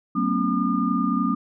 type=tone cluster; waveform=sine; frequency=187.3 / 225.4 / 248.9 / 279 / 1211 Hz; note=F#3 / A3 / B3 / C#4 / D#6; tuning=+21 / +42 / +14 / +11 / -47 cents; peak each=-26 dBFS; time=0.15-1.35 s; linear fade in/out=10 ms; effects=none